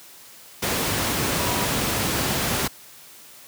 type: tone in noise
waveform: sine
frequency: 971 Hz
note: B5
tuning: 30 cents flat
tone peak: -30 dBFS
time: 1.39-1.66 s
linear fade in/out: 10 ms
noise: pink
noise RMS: -23 dBFS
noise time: 0.62-2.68 s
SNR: -10 dB
effects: white hiss -46 dBFS RMS until 3.47 s + high-pass 80 Hz 12 dB/octave